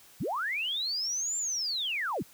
sine linear two-way sweep, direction up then down, 79.6 to 7340 to 79.6 Hz, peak -29 dBFS, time 0.2-2.23 s, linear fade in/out 10 ms, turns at 1.37 s, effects white hiss -56 dBFS RMS until 2.33 s

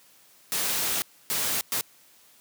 white noise bursts at uneven times, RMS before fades -27 dBFS, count 3, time 0.52-1.02 / 1.3-1.61 / 1.72-1.81 s, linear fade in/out 0 ms, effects white hiss -57 dBFS RMS until 2.4 s + high-pass 100 Hz 12 dB/octave

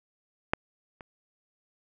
clicks, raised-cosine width 0.5 ms, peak -8 / -28 dBFS, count 2, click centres 0.535 / 1.008 s, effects none

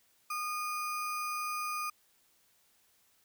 sine tone with sample-and-hold, 1224 Hz, D#6, 29 cents flat, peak -33 dBFS, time 0.3-1.9 s, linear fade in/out 5 ms, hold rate 3675 Hz, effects white hiss -69 dBFS RMS until 3.24 s

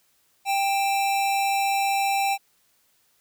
square tone pair together, 789.4 / 2637 Hz, G5 / E7, +12 / 0 cents, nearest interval octave + major sixth, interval 2088 cents, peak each -22 / -32 dBFS, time 0.45-2.38 s, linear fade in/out 50 ms, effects white hiss -65 dBFS RMS until 3.2 s

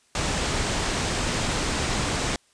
pink low-pass noise, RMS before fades -26 dBFS, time 0.15-2.36 s, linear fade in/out 2 ms, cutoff 9000 Hz, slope 48 dB/octave, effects white hiss -62 dBFS RMS until 2.53 s + resampled to 22050 Hz

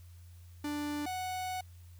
45% pulse tone pair in turn, 294.3 / 739.8 Hz, D4 / F#5, +4 / 0 cents, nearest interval octave + major third, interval 1596 cents, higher second, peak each -34 / -35 dBFS, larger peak first, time 0.64-1.06 / 1.06-1.61 s, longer second, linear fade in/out 5 ms, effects added 87 Hz sine -50 dBFS peak until 1.99 s + white hiss -66 dBFS RMS until 1.99 s

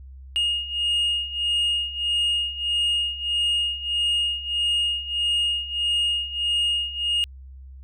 sine beating tone pair, 2852 / 2853.6 Hz, F7 / F7, +36 / +37 cents, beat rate 1.6 Hz, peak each -24 / -21 dBFS, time 0.36-7.24 s, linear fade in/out 0 ms, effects tanh soft clip ceiling -18 dBFS + added 66 Hz sine -39 dBFS peak until 7.83 s

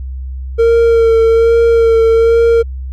triangle tone with vibrato, 458.1 Hz, A#4, 30 cents flat, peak -4 dBFS, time 0.58-2.63 s, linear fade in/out 20 ms, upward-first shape sine, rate 1.2 Hz, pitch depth 21 cents each way, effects added 65 Hz sine -20 dBFS peak until 2.92 s

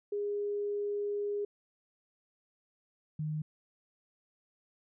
sine tone pair in turn, 410 / 153.58 Hz, G#4 / D#3, -22 / -22 cents, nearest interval octave + perfect fourth, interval 1700 cents, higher first, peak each -31 / -32 dBFS, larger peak first, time 0.12-1.45 / 3.19-3.42 s, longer first, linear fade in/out 5 ms, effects none

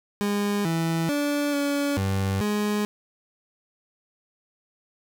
30% pulse tone with pitch steps, 204.2 / 164.6 / 290 / 284.9 / 97 / 208.5 Hz, G#3 / E3 / D4 / C#4 / G2 / G#3, -29 / -2 / -22 / +48 / -18 / +7 cents, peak -20 dBFS, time 0.21-2.85 s, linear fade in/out 0 ms, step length 440 ms, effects none

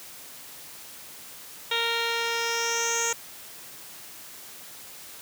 10% pulse tone with low-pass filter sweep, 463.9 Hz, A#4, 8 cents flat, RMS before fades -27 dBFS, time 1.71-3.13 s, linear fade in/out 5 ms, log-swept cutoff 3700 to 6900 Hz, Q 6.4, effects white hiss -44 dBFS RMS until 5.21 s + high-pass 80 Hz 12 dB/octave

